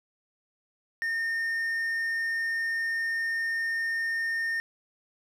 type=tone; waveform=triangle; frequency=1825 Hz; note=A#6; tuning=37 cents flat; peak=-25 dBFS; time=1.02-4.6 s; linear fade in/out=0 ms; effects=none